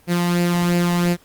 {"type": "tone with flanger", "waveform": "sawtooth", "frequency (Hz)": 174.61, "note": "F3", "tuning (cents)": 0, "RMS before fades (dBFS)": -18, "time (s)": [0.07, 1.17], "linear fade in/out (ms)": 50, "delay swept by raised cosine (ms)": [0.41, 1.07], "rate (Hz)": 2.9, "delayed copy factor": 0.5, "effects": ["pink hiss -53 dBFS RMS until 1.24 s", "Opus 32 kbps"]}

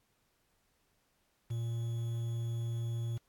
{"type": "tone with quantisation", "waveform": "triangle", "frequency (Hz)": 116.54, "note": "A#2", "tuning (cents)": 0, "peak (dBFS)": -31, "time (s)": [1.5, 3.18], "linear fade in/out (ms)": 10, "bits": 9, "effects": ["pink hiss -75 dBFS RMS until 3.28 s", "AAC 64 kbps"]}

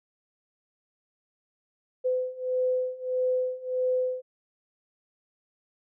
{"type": "beating tone pair", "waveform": "sine", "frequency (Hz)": [507, 508.6], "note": ["B4", "C5"], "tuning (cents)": [45, -49], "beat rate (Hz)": 1.6, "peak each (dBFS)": [-29, -27], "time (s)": [2.04, 4.22], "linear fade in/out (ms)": 20, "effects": []}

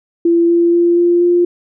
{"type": "tone with pitch steps", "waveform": "sine", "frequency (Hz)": [339, 341.8, 344.5, 347.3, 350.1], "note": ["E4", "F4", "F4", "F4", "F4"], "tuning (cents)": [49, -37, -24, -10, 4], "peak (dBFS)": -8, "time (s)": [0.25, 1.45], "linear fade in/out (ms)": 5, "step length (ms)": 240, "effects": []}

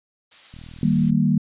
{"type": "noise", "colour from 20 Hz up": "blue", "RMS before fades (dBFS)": -39, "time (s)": [0.31, 1.11], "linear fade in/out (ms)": 10}
{"type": "click train", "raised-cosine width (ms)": 5, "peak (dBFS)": -29, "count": 25, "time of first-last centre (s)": [0.54, 1.136], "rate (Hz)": 40.3}
{"type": "chord", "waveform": "sine", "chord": "Eb major", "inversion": "none", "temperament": "equal", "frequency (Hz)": [155.56, 196, 233.1], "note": ["Eb3", "G3", "Bb3"], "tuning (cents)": [0, 0, 0], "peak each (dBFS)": -20, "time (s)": [0.83, 1.38], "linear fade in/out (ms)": 2}
{"effects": ["resampled to 8000 Hz"]}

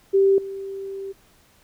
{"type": "tone with level steps", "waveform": "sine", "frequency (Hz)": 390.6, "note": "G4", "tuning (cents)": -6, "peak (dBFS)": [-13, -29], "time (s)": [0.13, 1.13], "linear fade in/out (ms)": 20, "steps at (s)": 0.38, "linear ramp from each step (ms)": 2, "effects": ["pink hiss -57 dBFS RMS until 1.63 s"]}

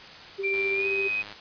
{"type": "tone with tremolo", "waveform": "sine", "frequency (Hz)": 392, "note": "G4", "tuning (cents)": 0, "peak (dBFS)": -27, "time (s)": [0.38, 1.09], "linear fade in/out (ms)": 20, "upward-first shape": "sine", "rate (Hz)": 15, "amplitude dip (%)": 30}
{"type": "tone with pitch glide", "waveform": "sine", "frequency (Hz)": [2361, 2516], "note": ["D7", "D#7"], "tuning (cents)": [9, 19], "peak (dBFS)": -25, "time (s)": [0.43, 1.23], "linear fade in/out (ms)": 20, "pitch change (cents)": 110, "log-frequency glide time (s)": [0.73, 0.88]}
{"type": "click train", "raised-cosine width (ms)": 0.2, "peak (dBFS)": -23, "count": 82, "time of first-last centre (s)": [0.54, 1.326], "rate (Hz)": 103}
{"effects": ["white hiss -44 dBFS RMS until 1.4 s", "resampled to 11025 Hz"]}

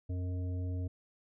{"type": "harmonic tone with a mistuned harmonic", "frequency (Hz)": 90.3, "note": "F#2", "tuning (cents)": -42, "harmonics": [1, 3, 5, 7], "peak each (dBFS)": [-33, -44, -51, -54], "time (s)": [0.09, 0.88], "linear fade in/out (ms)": 10, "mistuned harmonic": 5, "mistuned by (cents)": 22, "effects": []}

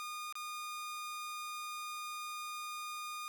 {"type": "tone with dropouts", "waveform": "sawtooth", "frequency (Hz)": 1221, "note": "D#6", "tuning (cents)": -33, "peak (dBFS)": -37, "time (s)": [0, 3.28], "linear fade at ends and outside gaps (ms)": 0, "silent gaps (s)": [0.325, 0.354], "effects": []}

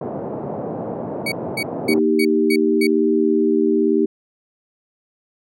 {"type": "band-pass noise", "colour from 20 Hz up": "white", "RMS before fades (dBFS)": -27, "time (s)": [0.01, 1.99], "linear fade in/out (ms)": 2, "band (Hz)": [120, 680], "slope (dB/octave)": 24}
{"type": "tone bursts", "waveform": "35% pulse", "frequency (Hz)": 2251, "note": "C#7", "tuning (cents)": 26, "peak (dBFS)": -19, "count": 6, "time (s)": [1.26, 2.87], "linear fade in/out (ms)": 5, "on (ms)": 60, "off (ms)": 250}
{"type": "chord", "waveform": "sine", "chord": "Eb major", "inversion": "second", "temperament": "equal", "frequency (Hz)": [233.1, 311.1, 392], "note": ["Bb3", "Eb4", "G4"], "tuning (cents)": [0, 0, 0], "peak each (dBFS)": [-20, -18, -17], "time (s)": [1.88, 4.06], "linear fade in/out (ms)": 10}
{"effects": []}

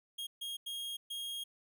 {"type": "tone bursts at uneven times", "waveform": "45% pulse", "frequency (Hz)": 3258, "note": "G#7", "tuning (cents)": -34, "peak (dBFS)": -38, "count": 4, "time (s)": [[0.18, 0.27], [0.41, 0.57], [0.66, 0.97], [1.1, 1.44]], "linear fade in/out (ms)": 10, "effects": []}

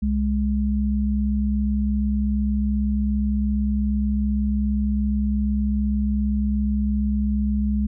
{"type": "tone pair together", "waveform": "sine", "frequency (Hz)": [65.5, 208.1], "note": ["C2", "G#3"], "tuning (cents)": [2, 4], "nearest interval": "octave + minor sixth", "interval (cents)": 2002, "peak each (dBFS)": [-22, -21], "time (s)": [0.02, 7.87], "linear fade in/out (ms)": 10, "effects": []}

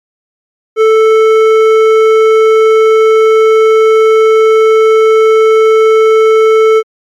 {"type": "tone with hard clipping", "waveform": "sine", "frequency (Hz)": 440, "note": "A4", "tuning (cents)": 0, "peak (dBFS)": -5, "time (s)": [0.76, 6.83], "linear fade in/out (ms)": 50, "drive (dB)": 10, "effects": ["MP3 64 kbps"]}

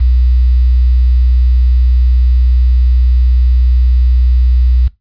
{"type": "tone with quantisation", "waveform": "sine", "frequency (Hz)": 61.74, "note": "B1", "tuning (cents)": 0, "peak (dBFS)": -6, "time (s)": [0, 4.88], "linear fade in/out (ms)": 10, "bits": 6, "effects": ["noise-tail reverb RT60 0.2 s tail -19 dB re dry", "resampled to 11025 Hz"]}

